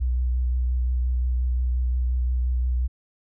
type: tone with vibrato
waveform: sine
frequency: 62 Hz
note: B1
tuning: 7 cents sharp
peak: -20 dBFS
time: 0-2.88 s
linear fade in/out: 20 ms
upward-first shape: triangle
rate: 5.7 Hz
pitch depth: 25 cents each way
effects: none